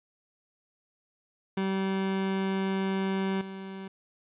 30% pulse tone with level steps, 192.4 Hz, G3, 32 cents flat, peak -24 / -35 dBFS, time 1.57-3.88 s, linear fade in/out 5 ms, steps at 3.41 s, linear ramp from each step 2 ms, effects resampled to 8000 Hz + 11-bit

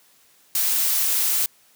blue noise, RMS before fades -21 dBFS, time 0.55-1.46 s, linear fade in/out 2 ms, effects white hiss -57 dBFS RMS until 1.75 s + high-pass 100 Hz 12 dB/octave

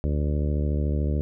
harmonic tone, 73.7 Hz, D2, 7 cents sharp, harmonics 1 / 2 / 3 / 4 / 5 / 6 / 7 / 8, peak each -23 / -29 / -33 / -35 / -37 / -39 / -40 / -41 dBFS, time 0.04-1.21 s, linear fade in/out 0 ms, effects none

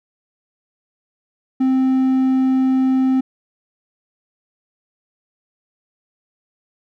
triangle tone, 261.6 Hz, C4, in tune, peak -11 dBFS, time 1.6-3.21 s, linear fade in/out 10 ms, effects none

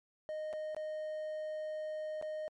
triangle tone with dropouts, 618 Hz, D#5, 12 cents flat, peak -35 dBFS, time 0.29-2.48 s, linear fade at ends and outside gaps 0 ms, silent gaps 0.529-0.535 / 0.747-0.766 / 2.214-2.225 s, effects MP3 48 kbps

